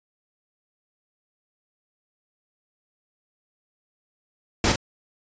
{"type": "noise with echo", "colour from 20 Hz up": "pink", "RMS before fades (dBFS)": -20, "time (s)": [4.64, 4.72], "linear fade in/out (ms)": 2, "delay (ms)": 39, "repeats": 1, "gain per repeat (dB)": -5, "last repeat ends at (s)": 4.759, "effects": ["resampled to 16000 Hz"]}